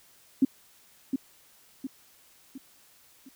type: tone with echo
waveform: sine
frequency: 266.5 Hz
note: C4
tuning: 32 cents sharp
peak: -16 dBFS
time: 0.42-0.45 s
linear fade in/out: 5 ms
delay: 710 ms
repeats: 4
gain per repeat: -7 dB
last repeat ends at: 3.29 s
effects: white hiss -59 dBFS RMS until 3.35 s